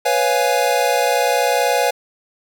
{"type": "chord", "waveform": "square", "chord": "C# dominant seventh", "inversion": "third", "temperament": "equal", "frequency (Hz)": [493.9, 554.4, 698.5, 830.6], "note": ["B4", "C#5", "E#5", "G#5"], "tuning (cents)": [0, 0, 0, 0], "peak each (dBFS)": -21, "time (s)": [0.05, 1.91], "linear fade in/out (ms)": 10, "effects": []}